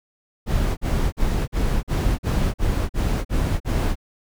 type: noise bursts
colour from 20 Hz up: brown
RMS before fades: -20 dBFS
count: 10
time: 0.46-3.956 s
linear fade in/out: 50 ms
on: 310 ms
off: 44 ms
effects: none